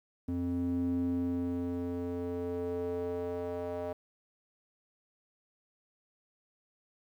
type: tone with band-pass filter sweep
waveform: square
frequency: 87.6 Hz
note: F2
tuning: 6 cents sharp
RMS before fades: -34 dBFS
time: 0.28-3.93 s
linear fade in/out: 5 ms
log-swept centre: 220 to 580 Hz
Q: 3.4
effects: 11-bit